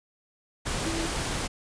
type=tone in noise; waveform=sine; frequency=328.4 Hz; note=E4; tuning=6 cents flat; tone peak=-31 dBFS; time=0.85-1.08 s; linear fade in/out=20 ms; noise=pink; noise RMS=-30 dBFS; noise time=0.65-1.48 s; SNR=-4 dB; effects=resampled to 22050 Hz